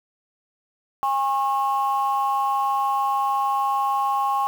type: tone pair together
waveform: sine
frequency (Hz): 813.5 / 1087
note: G#5 / C#6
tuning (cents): -36 / -34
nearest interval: perfect fourth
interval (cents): 502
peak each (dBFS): -21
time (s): 1.03-4.47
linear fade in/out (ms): 0
effects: tanh soft clip ceiling -14 dBFS + 7-bit

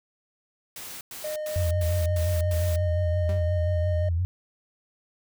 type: noise bursts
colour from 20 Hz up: white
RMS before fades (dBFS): -39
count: 6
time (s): 0.76-2.76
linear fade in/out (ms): 2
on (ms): 250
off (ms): 100
type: tone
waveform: triangle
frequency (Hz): 612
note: D#5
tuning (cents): -29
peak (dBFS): -27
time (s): 1.24-4.09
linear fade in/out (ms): 5
type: tone with vibrato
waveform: sine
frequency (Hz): 86.9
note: F2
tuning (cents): -8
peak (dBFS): -22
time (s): 1.56-4.25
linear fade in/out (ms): 0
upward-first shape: sine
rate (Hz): 5.7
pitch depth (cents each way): 93
type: tone with exponential decay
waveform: sawtooth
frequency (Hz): 195.3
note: G3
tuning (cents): -6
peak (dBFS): -30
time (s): 3.29-3.54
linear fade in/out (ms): 0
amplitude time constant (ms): 54
effects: none

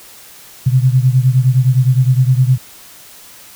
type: beating tone pair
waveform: sine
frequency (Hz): 125.6 / 135.3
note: B2 / C#3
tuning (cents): +30 / -42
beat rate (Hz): 9.7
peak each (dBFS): -10 / -13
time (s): 0.66-2.58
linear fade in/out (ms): 10
effects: white hiss -39 dBFS RMS until 3.55 s

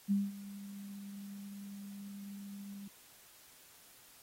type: tone with ADSR envelope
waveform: sine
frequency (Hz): 200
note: G3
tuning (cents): +35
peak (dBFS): -26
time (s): 0.08-2.88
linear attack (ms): 33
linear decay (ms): 200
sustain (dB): -18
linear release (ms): 4
effects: white hiss -60 dBFS RMS until 4.22 s + AAC 48 kbps

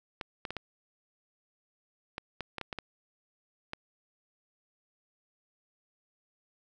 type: clicks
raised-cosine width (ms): 0.3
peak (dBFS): -20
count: 11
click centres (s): 0.212 / 0.452 / 0.506 / 0.567 / 2.181 / 2.407 / 2.583 / 2.613 / 2.728 / 2.787 / 3.734
effects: none

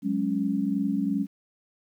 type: chord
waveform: sine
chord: F# suspended second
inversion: none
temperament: equal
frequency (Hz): 185 / 207.7 / 277.2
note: F#3 / G#3 / C#4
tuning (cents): 0 / 0 / 0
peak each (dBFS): -30 / -27 / -27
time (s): 0.02-1.27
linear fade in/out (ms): 50
effects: 10-bit

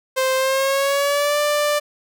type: tone with pitch glide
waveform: sawtooth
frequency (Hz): 523 to 590.4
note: C5 to D5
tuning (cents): -1 to +9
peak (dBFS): -13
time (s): 0.16-1.8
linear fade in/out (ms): 20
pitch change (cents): +210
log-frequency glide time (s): 0.36-1.39
effects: none

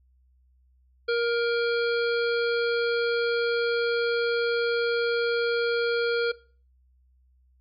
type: harmonic tone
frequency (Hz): 470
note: A#4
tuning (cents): +14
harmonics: 1 / 3 / 5 / 7 / 9 / 10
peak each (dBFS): -23 / -29 / -38 / -38 / -37 / -44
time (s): 1.08-6.32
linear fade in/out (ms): 10
effects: noise-tail reverb RT60 0.4 s tail -20 dB re dry + added 63 Hz sine -59 dBFS peak until 7.6 s

